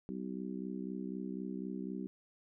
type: harmonic tone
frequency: 64 Hz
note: C2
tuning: 38 cents flat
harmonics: 3 / 4 / 5 / 6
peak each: -41 / -43 / -45 / -47 dBFS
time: 0.09-2.07 s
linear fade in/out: 0 ms
effects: none